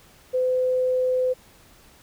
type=tone; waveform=sine; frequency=509 Hz; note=C5; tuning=48 cents flat; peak=-19 dBFS; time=0.33-1.34 s; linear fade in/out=20 ms; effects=pink hiss -53 dBFS RMS until 2.02 s